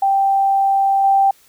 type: tone with level steps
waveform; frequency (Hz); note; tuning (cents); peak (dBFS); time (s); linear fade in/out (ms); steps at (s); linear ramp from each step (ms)
sine; 784; G5; 0; -12 / -10; 0.02-1.31; 5; 1.04; 2
effects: white hiss -52 dBFS RMS until 1.48 s